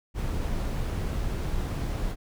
brown noise, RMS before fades -29 dBFS, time 0.14-2.16 s, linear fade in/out 50 ms, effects none

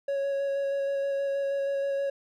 triangle tone with vibrato, 554.4 Hz, C#5, in tune, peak -24 dBFS, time 0.08-2.1 s, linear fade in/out 5 ms, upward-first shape square, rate 6.3 Hz, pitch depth 9 cents each way, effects none

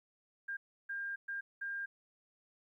sine tone bursts at uneven times, 1603 Hz, G6, 38 cents sharp, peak -37 dBFS, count 4, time 0.48-0.57 / 0.89-1.16 / 1.28-1.41 / 1.61-1.86 s, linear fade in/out 10 ms, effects 13-bit

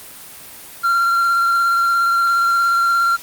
triangle tone with vibrato, 1376 Hz, F6, 26 cents flat, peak -11 dBFS, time 0.83-3.17 s, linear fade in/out 20 ms, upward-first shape square, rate 17 Hz, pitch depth 11 cents each way, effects white hiss -37 dBFS RMS until 3.22 s + Opus 32 kbps

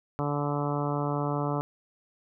harmonic tone, 145.1 Hz, D3, 21 cents flat, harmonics 1 / 2 / 3 / 4 / 5 / 6 / 7 / 8 / 9, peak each -30 / -33 / -35 / -36 / -37 / -38 / -38 / -39 / -40 dBFS, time 0.19-1.61 s, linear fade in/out 0 ms, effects none

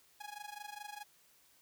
sawtooth tone with amplitude modulation, 830.6 Hz, G#5, in tune, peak -38 dBFS, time 0.2-1.04 s, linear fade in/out 10 ms, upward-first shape sine, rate 24.8 Hz, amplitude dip 85%, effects white hiss -67 dBFS RMS until 1.61 s

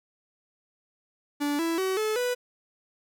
45% pulse tone with pitch steps, 290 / 331.2 / 378.3 / 432 / 493.4 Hz, D4 / E4 / F#4 / A4 / B4, -22 / +8 / +38 / -32 / -2 cents, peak -25 dBFS, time 1.4-2.35 s, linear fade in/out 20 ms, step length 190 ms, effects none

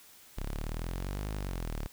sawtooth exponential two-way sweep, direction up then down, 32.71 to 53 to 35.06 Hz, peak -30 dBFS, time 0.37-1.87 s, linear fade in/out 10 ms, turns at 1.3 s, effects white hiss -56 dBFS RMS until 1.92 s

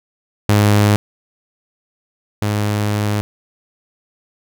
sawtooth tone pair in turn, 103.83 / 104.37 Hz, G#2 / G#2, 0 / +9 cents, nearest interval unison, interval 9 cents, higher second, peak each -6 / -12 dBFS, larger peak first, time 0.49-0.96 / 2.42-3.21 s, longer second, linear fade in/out 0 ms, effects none

